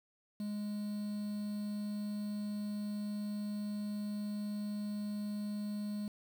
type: tone with quantisation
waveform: triangle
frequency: 207.7 Hz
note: G#3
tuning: in tune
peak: -34 dBFS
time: 0.4-6.08 s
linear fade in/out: 2 ms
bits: 9
effects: none